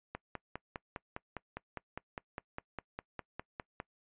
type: click train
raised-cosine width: 0.5 ms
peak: -24 dBFS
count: 19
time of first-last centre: 0.15-3.801 s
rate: 4.93 Hz
effects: noise-tail reverb RT60 0.1 s tail -23 dB re dry + resampled to 8000 Hz